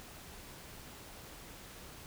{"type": "silence", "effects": ["pink hiss -51 dBFS RMS until 2.06 s"]}